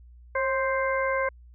harmonic tone with a mistuned harmonic, 523.3 Hz, C5, in tune, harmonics 1 / 2 / 3 / 4, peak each -26 / -29 / -31 / -32 dBFS, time 0.35-1.29 s, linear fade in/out 5 ms, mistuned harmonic 1, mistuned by +46 cents, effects added 60 Hz sine -47 dBFS peak until 1.54 s

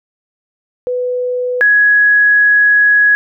sine tone pair in turn, 497.1 / 1672 Hz, B4 / G#6, +11 / +11 cents, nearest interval octave + major sixth, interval 2100 cents, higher second, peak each -14 / -6 dBFS, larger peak second, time 0.87-1.61 / 1.61-3.15 s, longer second, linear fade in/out 0 ms, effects none

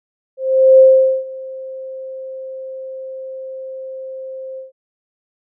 sine tone with ADSR envelope, 526 Hz, C5, 9 cents sharp, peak -3 dBFS, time 0.37-4.72 s, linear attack 420 ms, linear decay 450 ms, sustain -23 dB, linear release 140 ms, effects none

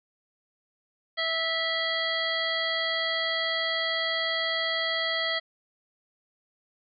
harmonic tone with a mistuned harmonic, 654 Hz, E5, 14 cents flat, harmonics 1 / 2 / 3 / 5 / 6 / 7, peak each -33 / -36 / -29 / -31 / -37 / -37 dBFS, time 1.17-5.4 s, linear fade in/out 20 ms, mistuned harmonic 6, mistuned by +83 cents, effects none

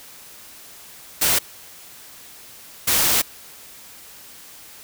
white noise bursts at uneven times, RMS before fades -18 dBFS, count 2, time 1.21-1.39 / 2.87-3.22 s, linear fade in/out 10 ms, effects white hiss -43 dBFS RMS until 4.83 s

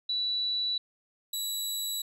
sine / 20% pulse tone pair in turn, 3946 / 3924 Hz, B7 / B7, -2 / -12 cents, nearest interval unison, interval 10 cents, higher first, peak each -27 / -25 dBFS, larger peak second, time 0.09-0.78 / 1.33-2.02 s, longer neither, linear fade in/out 5 ms, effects none

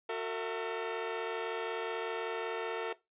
sawtooth tone cluster, 366.6 / 452 / 660 Hz, F#4 / A4 / E5, -16 / +47 / +2 cents, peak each -37 / -31 / -38 dBFS, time 0.09-2.93 s, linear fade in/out 5 ms, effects noise-tail reverb RT60 0.2 s tail -18 dB re dry + resampled to 8000 Hz

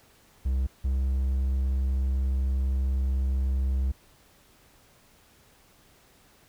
triangle tone pair in turn, 65.41 / 66.02 Hz, C2 / C2, 0 / +16 cents, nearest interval unison, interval 16 cents, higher second, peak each -21 dBFS, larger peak neither, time 0.45-0.67 / 0.84-3.92 s, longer second, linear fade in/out 10 ms, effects pink hiss -59 dBFS RMS until 6.48 s

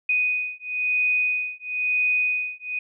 sine beating tone pair, 2489 / 2490 Hz, D#7 / D#7, 0 / +1 cents, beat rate 1 Hz, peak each -24 dBFS, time 0.09-2.79 s, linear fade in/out 5 ms, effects none

